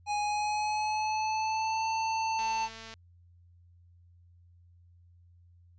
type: tone with pitch glide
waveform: square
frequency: 830.6 to 890.2 Hz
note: G#5 to A5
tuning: 0 to +20 cents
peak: -29 dBFS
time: 0.06-2.69 s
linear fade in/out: 50 ms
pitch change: +120 cents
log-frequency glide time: 0.19-1.87 s
type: click train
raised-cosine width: 0.2 ms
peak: -29 dBFS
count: 124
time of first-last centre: 2.39-2.939 s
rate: 224 Hz
effects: added 87 Hz sine -56 dBFS peak until 5.78 s + resampled to 16000 Hz